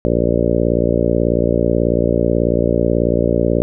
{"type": "harmonic tone", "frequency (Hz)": 58.27, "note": "A#1", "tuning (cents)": 0, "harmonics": [1, 2, 3, 4, 5, 6, 7, 8, 9, 10], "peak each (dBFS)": [-22, -22, -22, -22, -22, -22, -22, -22, -22, -22], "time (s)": [0.05, 3.62], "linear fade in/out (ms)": 0, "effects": []}